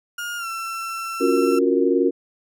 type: tone with pitch glide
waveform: 35% pulse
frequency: 1421 to 1343.6 Hz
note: F6 to E6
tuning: +30 to +33 cents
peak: -25 dBFS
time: 0.18-1.59 s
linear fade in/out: 5 ms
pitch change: -97 cents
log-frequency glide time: 0.37-0.47 s
type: chord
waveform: sine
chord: Gb major seventh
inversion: second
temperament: equal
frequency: 277.2 / 349.2 / 370 / 466.2 Hz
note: Db4 / F4 / Gb4 / Bb4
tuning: 0 / 0 / 0 / 0 cents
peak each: -21 dBFS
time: 1.2-2.11 s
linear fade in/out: 20 ms
effects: none